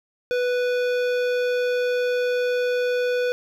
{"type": "tone with hard clipping", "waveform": "sine", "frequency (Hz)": 493.9, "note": "B4", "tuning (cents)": 0, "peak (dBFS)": -22, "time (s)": [0.31, 3.32], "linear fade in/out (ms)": 0, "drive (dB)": 15, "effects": []}